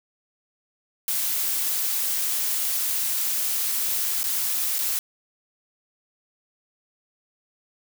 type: noise with dropouts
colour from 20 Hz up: blue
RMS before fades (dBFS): -25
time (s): 1.08-4.99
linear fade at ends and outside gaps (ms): 1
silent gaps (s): 4.232-4.24 / 4.784-4.789
effects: none